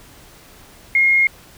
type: tone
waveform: sine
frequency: 2144 Hz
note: C7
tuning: 42 cents sharp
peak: -11 dBFS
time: 0.95-1.27 s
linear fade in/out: 2 ms
effects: pink hiss -45 dBFS RMS until 1.57 s